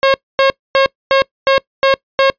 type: tone bursts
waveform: sawtooth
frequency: 541 Hz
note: C#5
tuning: 42 cents flat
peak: -4 dBFS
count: 7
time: 0.03-2.3 s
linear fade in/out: 0 ms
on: 110 ms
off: 250 ms
effects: noise-tail reverb RT60 0.1 s tail -24 dB re dry + resampled to 11025 Hz